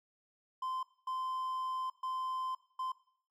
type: tone bursts at uneven times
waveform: triangle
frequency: 1035 Hz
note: C6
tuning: 19 cents flat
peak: -33 dBFS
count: 4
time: 0.62-0.83 / 1.07-1.9 / 2.03-2.55 / 2.79-2.92 s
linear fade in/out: 5 ms
effects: noise-tail reverb RT60 0.6 s tail -18 dB re dry